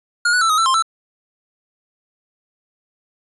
square tone with pitch steps, 1427 / 1477 / 1329 / 1256 / 1334 / 1054 / 1326 Hz, F6 / F#6 / E6 / D#6 / E6 / C6 / E6, +37 / -3 / +14 / +16 / +20 / +12 / +10 cents, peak -14 dBFS, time 0.25-0.824 s, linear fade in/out 5 ms, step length 82 ms, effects resampled to 24000 Hz

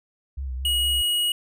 sine tone with vibrato, 65.41 Hz, C2, in tune, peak -27 dBFS, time 0.37-1.02 s, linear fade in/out 10 ms, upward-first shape triangle, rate 4.3 Hz, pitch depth 91 cents each way
square tone, 2900 Hz, F#7, 35 cents flat, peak -21 dBFS, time 0.65-1.32 s, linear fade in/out 2 ms
effects none

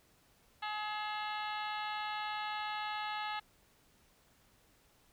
harmonic tone with a mistuned harmonic, 423.1 Hz, G#4, 32 cents sharp, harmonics 2 / 3 / 4 / 5 / 6 / 7 / 8 / 9 / 10, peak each -39 / -43 / -45 / -47 / -49 / -50 / -51 / -52 / -53 dBFS, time 0.62-3.4 s, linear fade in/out 10 ms, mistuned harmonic 6, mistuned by +79 cents, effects pink hiss -68 dBFS RMS until 5.12 s

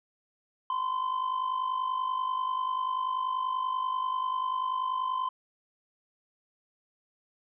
triangle tone with amplitude modulation, 1029 Hz, C6, 29 cents flat, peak -23 dBFS, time 0.7-5.29 s, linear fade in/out 2 ms, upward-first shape sine, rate 50.3 Hz, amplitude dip 65%, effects resampled to 8000 Hz

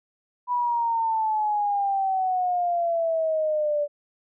sine exponential sweep, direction down, 987.8 to 581 Hz, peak -21 dBFS, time 0.47-3.88 s, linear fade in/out 50 ms, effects none

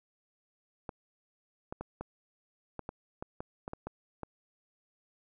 clicks, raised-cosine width 1 ms, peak -24 dBFS, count 12, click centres 0.892 / 1.725 / 1.81 / 2.01 / 2.793 / 2.891 / 3.225 / 3.405 / 3.679 / 3.734 / 3.87 / 4.233 s, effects none

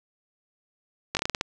slowing click train, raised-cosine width 0.2 ms, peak -8 dBFS, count 8, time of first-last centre 1.15-1.411 s, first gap 19 ms, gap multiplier 1.22, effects none

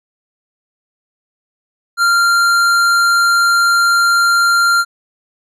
sine tone with hard clipping, 1388 Hz, F6, 11 cents flat, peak -11 dBFS, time 1.97-4.85 s, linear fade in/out 50 ms, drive 13 dB, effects none

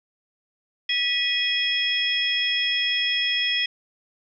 sine tone cluster, 1955 / 2494 / 3302 / 5260 Hz, B6 / D#7 / G#7 / E8, -18 / +3 / -11 / -5 cents, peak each -27 / -28 / -23 / -31 dBFS, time 0.89-3.66 s, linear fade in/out 5 ms, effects none

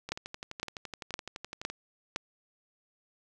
two click trains, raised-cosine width 0.2 ms, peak -22 / -14 dBFS, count 20 / 5, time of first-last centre 0.09-1.7 / 0.12-2.161 s, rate 11.8 / 1.96 Hz, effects none

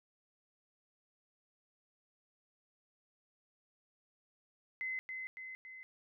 sine tone with echo, 2048 Hz, C7, 38 cents flat, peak -36 dBFS, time 4.81-4.99 s, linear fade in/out 0 ms, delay 280 ms, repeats 3, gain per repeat -4 dB, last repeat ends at 5.83 s, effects none

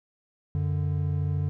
triangle tone pair together, 92.2 / 146 Hz, F#2 / D3, -6 / -10 cents, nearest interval minor sixth, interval 796 cents, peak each -25 dBFS, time 0.55-1.49 s, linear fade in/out 0 ms, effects none

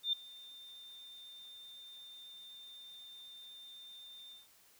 sine tone with ADSR envelope, 3604 Hz, A7, 41 cents sharp, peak -28 dBFS, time 0.03-4.48 s, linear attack 99 ms, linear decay 6 ms, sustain -22 dB, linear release 160 ms, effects white hiss -65 dBFS RMS until 4.79 s

